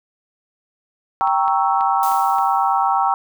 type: chord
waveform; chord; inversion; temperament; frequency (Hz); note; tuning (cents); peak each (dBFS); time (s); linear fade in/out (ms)
sine; G diminished seventh; none; equal; 784 / 932.3 / 1108.7 / 1318.5; G5 / Bb5 / Db6 / Fb6; 0 / 0 / 0 / 0; -18 / -20 / -22 / -22; 1.21-3.14; 0
type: clicks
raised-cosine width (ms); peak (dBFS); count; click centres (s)
0.3; -21; 5; 1.274 / 1.48 / 1.809 / 2.117 / 2.385
type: noise with exponential decay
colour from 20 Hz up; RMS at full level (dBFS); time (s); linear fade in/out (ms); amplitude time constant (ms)
blue; -29; 2.03-3.05; 0; 220
effects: none